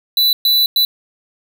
square tone bursts at uneven times, 3975 Hz, B7, 10 cents sharp, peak -11 dBFS, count 3, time 0.17-0.33 / 0.45-0.66 / 0.76-0.85 s, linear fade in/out 2 ms, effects none

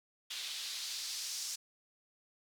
white noise with band-pass filter sweep, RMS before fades -41 dBFS, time 0.3-1.56 s, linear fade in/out 10 ms, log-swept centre 3400 to 5800 Hz, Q 1.9, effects none

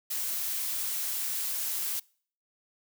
blue noise, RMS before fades -32 dBFS, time 0.1-2 s, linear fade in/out 10 ms, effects noise-tail reverb RT60 0.5 s tail -25 dB re dry

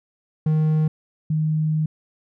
triangle / sine tone pair in turn, 155.56 / 155.56 Hz, D#3 / D#3, 0 / 0 cents, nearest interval unison, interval 0 cents, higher neither, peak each -14 / -18 dBFS, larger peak first, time 0.46-0.88 / 1.3-1.86 s, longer second, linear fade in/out 5 ms, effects none

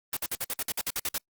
white noise bursts, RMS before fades -30 dBFS, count 12, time 0.13-1.18 s, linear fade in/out 2 ms, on 38 ms, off 54 ms, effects noise-tail reverb RT60 0.1 s tail -26 dB re dry + Opus 24 kbps

